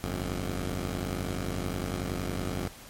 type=tone pair together; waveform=10% pulse; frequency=50.55 / 90 Hz; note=G#1 / F#2; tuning=-46 / -47 cents; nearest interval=minor seventh; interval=999 cents; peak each=-25 dBFS; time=0.04-2.68 s; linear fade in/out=0 ms; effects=pink hiss -48 dBFS RMS until 2.89 s + MP3 64 kbps